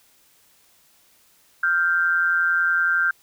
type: tone pair together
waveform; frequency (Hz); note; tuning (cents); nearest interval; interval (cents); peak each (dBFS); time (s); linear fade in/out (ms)
sine; 1396 / 1567; F6 / G6; -1 / -1; major second; 200; -20; 1.63-3.11; 5
effects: white hiss -58 dBFS RMS until 3.22 s